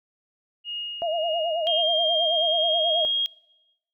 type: tone with tremolo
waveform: sine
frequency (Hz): 2860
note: F7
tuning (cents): +41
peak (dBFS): -28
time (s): 0.64-1.84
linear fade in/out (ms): 50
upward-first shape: triangle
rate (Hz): 1.8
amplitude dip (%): 55
type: tone with vibrato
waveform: sine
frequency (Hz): 655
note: E5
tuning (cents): -11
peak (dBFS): -23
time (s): 1.02-3.05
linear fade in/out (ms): 0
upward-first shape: sine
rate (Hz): 9.3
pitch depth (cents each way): 100
type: tone with pitch glide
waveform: sine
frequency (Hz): 3208 to 3260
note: G7 to G#7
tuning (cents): +39 to -33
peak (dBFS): -21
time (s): 1.67-3.26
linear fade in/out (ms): 0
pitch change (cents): +28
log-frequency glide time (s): 2.16-3.01
effects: noise-tail reverb RT60 1.0 s tail -25 dB re dry